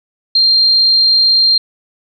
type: tone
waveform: sine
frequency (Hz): 4186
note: C8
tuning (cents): 0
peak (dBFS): -7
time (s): 0.35-1.58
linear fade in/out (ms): 5
effects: none